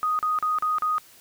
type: tone bursts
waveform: sine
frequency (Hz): 1244.5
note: D#6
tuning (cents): 0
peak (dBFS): -21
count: 5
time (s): 0.03-0.982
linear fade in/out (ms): 0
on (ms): 160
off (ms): 38
effects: white hiss -52 dBFS RMS until 1.2 s